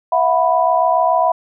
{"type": "chord", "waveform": "sine", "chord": "E suspended second", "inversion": "none", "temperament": "equal with one note detuned", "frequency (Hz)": [659.3, 726.4, 987.8], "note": ["E5", "F#5", "B5"], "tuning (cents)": [0, -32, 0], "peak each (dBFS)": -16, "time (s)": [0.12, 1.32], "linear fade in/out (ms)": 5, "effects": []}